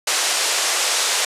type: band-pass noise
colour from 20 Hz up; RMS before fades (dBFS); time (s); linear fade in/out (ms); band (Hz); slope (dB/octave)
white; -20; 0.07-1.25; 5; 430 to 8500; 24
effects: resampled to 32000 Hz